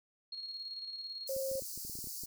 sine tone with tremolo, 4285 Hz, C8, 40 cents sharp, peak -39 dBFS, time 0.32-1.28 s, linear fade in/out 5 ms, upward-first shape square, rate 18 Hz, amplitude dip 40%
white high-pass noise, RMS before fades -43 dBFS, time 1.27-2.26 s, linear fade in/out 10 ms, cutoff 4300 Hz, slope 96 dB/octave
sine tone, 535 Hz, C5, 38 cents sharp, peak -34 dBFS, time 1.29-1.6 s, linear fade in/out 5 ms
clicks, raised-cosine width 3 ms, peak -38 dBFS, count 12, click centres 1.365 / 1.515 / 1.554 / 1.622 / 1.776 / 1.85 / 1.897 / 1.954 / 1.989 / 2.042 / 2.072 / 2.236 s
effects none

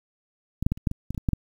clicks, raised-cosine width 5 ms, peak -14 / -7 / -12 / -28 / -9 / -17 / -16 / -26 / -16 / -10 / -10 dBFS, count 11, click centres 0.626 / 0.665 / 0.72 / 0.775 / 0.872 / 0.914 / 1.106 / 1.147 / 1.178 / 1.288 / 1.333 s, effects 8-bit

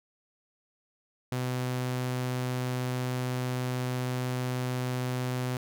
sawtooth tone, 126.3 Hz, B2, 39 cents sharp, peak -25 dBFS, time 1.32-5.57 s, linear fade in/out 2 ms, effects none

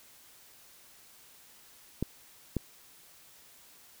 clicks, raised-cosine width 3 ms, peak -16 dBFS, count 2, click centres 2.026 / 2.567 s, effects white hiss -57 dBFS RMS until 4 s

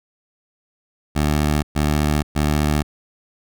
15% pulse tone bursts, 74.8 Hz, D2, 32 cents sharp, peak -10 dBFS, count 3, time 1.15-2.83 s, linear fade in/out 20 ms, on 480 ms, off 120 ms, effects none

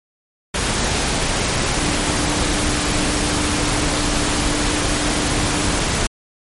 sine tone in noise, 296.6 Hz, D4, 17 cents sharp, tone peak -25 dBFS, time 1.76-5.78 s, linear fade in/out 5 ms, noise pink, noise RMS -19 dBFS, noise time 0.54-6.07 s, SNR -9 dB, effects MP3 48 kbps

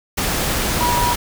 sine tone in noise, 967 Hz, B5, 37 cents flat, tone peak -17 dBFS, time 0.8-1.14 s, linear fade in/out 10 ms, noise pink, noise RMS -20 dBFS, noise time 0.17-1.16 s, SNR 0 dB, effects none

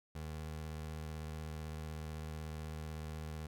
25% pulse tone with vibrato, 77.78 Hz, D#2, in tune, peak -38 dBFS, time 0.15-3.47 s, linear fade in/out 5 ms, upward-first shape sine, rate 16 Hz, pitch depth 26 cents each way, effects none

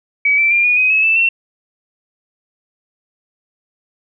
sine tone with pitch steps, 2276 / 2333 / 2392 / 2452 / 2514 / 2577 / 2642 / 2708 Hz, C#7 / D7 / D7 / D#7 / D#7 / E7 / E7 / E7, +45 / -12 / +31 / -26 / +17 / -40 / +3 / +46 cents, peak -10 dBFS, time 0.25-1.29 s, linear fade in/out 5 ms, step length 130 ms, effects none

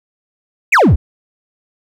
triangle exponential sweep, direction down, 2794 to 56.1 Hz, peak -4 dBFS, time 0.72-0.96 s, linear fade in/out 10 ms, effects none

